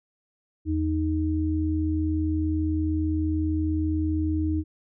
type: tone pair together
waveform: sine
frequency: 82.4 / 311.1 Hz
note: E2 / D#4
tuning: 0 / 0 cents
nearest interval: octave + major seventh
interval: 2300 cents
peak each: -25 dBFS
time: 0.65-4.64 s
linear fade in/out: 50 ms
effects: none